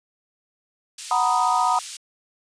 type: band-pass noise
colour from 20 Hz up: white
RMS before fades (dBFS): -36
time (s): 0.98-1.97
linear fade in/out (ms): 5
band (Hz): 3000 to 9100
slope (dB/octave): 12
type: chord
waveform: sine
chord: B major seventh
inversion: second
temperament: equal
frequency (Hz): 740 / 932.3 / 987.8 / 1244.5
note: F#5 / A#5 / B5 / D#6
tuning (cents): 0 / 0 / 0 / 0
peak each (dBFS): -23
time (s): 1.11-1.79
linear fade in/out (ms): 2
effects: resampled to 22050 Hz